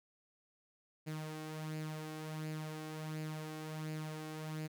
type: tone with flanger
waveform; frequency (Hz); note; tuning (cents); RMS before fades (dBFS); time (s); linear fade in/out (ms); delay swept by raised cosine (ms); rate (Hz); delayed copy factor
sawtooth; 155.56; D#3; 0; -43; 1.06-4.68; 20; 0.42 to 2.72; 1.4; +0.5
effects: none